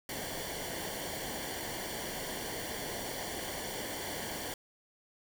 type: noise with comb filter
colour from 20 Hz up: pink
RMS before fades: -39 dBFS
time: 0.09-4.54 s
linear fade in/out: 2 ms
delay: 0.78 ms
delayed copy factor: -0.7
effects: none